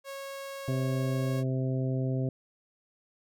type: tone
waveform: sawtooth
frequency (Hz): 549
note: C#5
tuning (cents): -17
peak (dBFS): -34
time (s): 0.04-1.44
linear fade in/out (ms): 50
type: harmonic tone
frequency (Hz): 130.7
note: C3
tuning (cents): -1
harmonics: 1 / 2 / 3 / 4 / 5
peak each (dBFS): -28 / -34 / -38 / -40 / -42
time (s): 0.68-2.29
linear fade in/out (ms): 2
effects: none